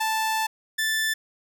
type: tone pair in turn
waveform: sawtooth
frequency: 880 / 1760 Hz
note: A5 / A6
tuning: 0 / 0 cents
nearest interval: octave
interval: 1200 cents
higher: second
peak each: -19 dBFS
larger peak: neither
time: 0-0.47 / 0.78-1.14 s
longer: first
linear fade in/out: 10 ms
effects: none